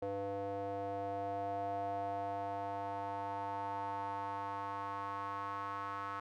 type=tone with band-pass filter sweep; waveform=square; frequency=99.5 Hz; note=G2; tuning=26 cents sharp; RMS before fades=-40 dBFS; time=0.02-6.2 s; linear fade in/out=5 ms; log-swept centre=560 to 1200 Hz; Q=4.9; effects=none